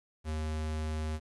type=tone; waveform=square; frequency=77.78 Hz; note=D#2; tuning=in tune; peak=-33 dBFS; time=0.24-1.2 s; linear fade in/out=50 ms; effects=resampled to 24000 Hz + 10-bit